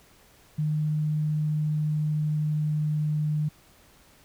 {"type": "tone with pitch glide", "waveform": "sine", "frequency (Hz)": [152.6, 151.63], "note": ["D#3", "D#3"], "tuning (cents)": [-33, -44], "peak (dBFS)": -23, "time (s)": [0.58, 3.49], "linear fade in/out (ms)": 10, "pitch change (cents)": -11, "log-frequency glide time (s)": [1.1, 3.36], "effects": ["pink hiss -57 dBFS RMS until 4.24 s"]}